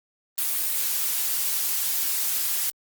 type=noise; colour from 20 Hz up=blue; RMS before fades=-25 dBFS; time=0.38-2.7 s; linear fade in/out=0 ms; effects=Opus 32 kbps